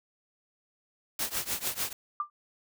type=noise with tremolo; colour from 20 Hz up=white; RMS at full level=-29 dBFS; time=1.19-1.93 s; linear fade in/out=2 ms; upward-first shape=triangle; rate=6.7 Hz; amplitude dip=95%
type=tone with exponential decay; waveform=sine; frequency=1187 Hz; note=D6; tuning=18 cents sharp; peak=-24 dBFS; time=2.2-2.3 s; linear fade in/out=2 ms; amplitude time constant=21 ms
effects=none